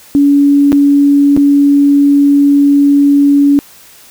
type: tone with dropouts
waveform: sine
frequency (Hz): 283.9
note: C#4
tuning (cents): +41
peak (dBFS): -4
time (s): 0.15-3.59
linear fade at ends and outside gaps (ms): 0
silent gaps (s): 0.72-0.728 / 1.365-1.374
effects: white hiss -39 dBFS RMS until 4.1 s